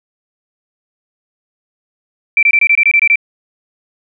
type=tone bursts; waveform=sine; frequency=2340 Hz; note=D7; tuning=7 cents flat; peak=-6 dBFS; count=10; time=2.37-3.157 s; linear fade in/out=2 ms; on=58 ms; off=23 ms; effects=none